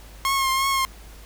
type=tone with vibrato; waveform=sawtooth; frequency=1076 Hz; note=C6; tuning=48 cents sharp; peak=-16 dBFS; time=0.25-0.85 s; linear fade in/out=0 ms; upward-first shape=triangle; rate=2.9 Hz; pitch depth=37 cents each way; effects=added 52 Hz sine -42 dBFS peak until 1.25 s + pink hiss -48 dBFS RMS until 1.25 s